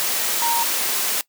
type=tone in noise; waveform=sine; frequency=932.3 Hz; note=A#5; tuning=in tune; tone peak=-20 dBFS; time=0.42-0.63 s; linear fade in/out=0 ms; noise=white; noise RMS=-22 dBFS; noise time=0-1.21 s; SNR=-1 dB; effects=noise-tail reverb RT60 0.1 s tail -20 dB re dry + high-pass 300 Hz 12 dB/octave